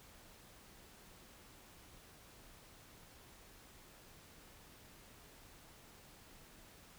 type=silence; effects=pink hiss -60 dBFS RMS until 6.98 s